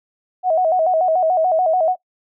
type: tone with vibrato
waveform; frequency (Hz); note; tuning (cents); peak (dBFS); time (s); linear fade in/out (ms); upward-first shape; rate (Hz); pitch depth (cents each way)
sine; 687; F5; -29; -13; 0.43-1.96; 50; square; 6.9; 120
effects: noise-tail reverb RT60 0.1 s tail -21 dB re dry